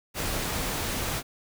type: noise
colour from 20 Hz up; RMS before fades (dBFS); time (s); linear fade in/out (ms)
pink; -30; 0.14-1.23; 50
effects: none